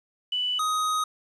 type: tone pair in turn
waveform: sine / square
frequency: 2977 / 1253.9 Hz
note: F#7 / D#6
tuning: +10 / +13 cents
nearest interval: octave + minor third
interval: 1497 cents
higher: first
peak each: -24 dBFS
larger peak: neither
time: 0.32-0.59 / 0.59-1.04 s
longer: second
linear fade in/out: 5 ms
effects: resampled to 24000 Hz + 9-bit